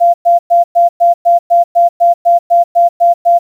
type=tone bursts; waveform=sine; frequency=690 Hz; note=F5; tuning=21 cents flat; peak=-4 dBFS; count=14; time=0-3.39 s; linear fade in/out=20 ms; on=140 ms; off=110 ms; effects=7-bit